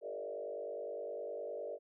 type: tone with frequency modulation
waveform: sine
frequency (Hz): 523.3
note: C5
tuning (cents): 0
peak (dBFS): -39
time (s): 0.01-1.79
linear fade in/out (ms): 50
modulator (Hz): 49.8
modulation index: 2.3
effects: none